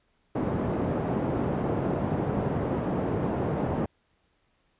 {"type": "band-pass noise", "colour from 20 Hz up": "pink", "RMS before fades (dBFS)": -28, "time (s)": [0.35, 3.86], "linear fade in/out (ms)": 5, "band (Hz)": [110, 670], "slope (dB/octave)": 12, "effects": ["pink hiss -70 dBFS RMS until 4.79 s", "resampled to 8000 Hz"]}